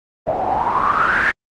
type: noise with low-pass filter sweep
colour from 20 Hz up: white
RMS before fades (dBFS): -17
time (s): 0.26-1.32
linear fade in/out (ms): 20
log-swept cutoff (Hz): 630 to 1800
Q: 9.3
effects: Opus 24 kbps